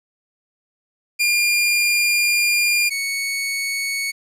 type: tone pair in turn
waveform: sawtooth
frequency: 2407 / 2219 Hz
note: D7 / C#7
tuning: +42 / +1 cents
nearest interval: minor second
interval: 141 cents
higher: first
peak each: -12 / -18 dBFS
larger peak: first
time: 1.19-2.9 / 2.9-4.12 s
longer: first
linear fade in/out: 20 ms
effects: resampled to 32000 Hz + 9-bit